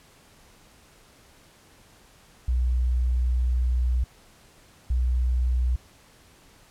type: tone pair in turn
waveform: sine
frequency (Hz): 61.7 / 61.94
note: B1 / B1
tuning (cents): -1 / +6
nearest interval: unison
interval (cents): 7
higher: second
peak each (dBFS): -20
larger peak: neither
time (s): 2.48-4.04 / 4.9-5.76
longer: first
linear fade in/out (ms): 5
effects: pink hiss -55 dBFS RMS until 6.7 s + low-pass 12000 Hz 12 dB/octave